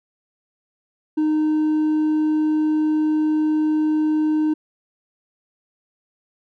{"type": "tone with hard clipping", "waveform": "sine", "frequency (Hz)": 308.2, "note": "D#4", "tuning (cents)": -16, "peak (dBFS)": -17, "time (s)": [1.17, 4.54], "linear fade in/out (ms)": 10, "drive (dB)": 2, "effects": []}